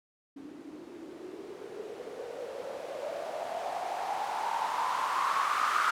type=noise with low-pass filter sweep; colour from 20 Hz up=violet; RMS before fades=-34 dBFS; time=0.36-5.91 s; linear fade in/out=10 ms; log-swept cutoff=280 to 1300 Hz; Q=7.1; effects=none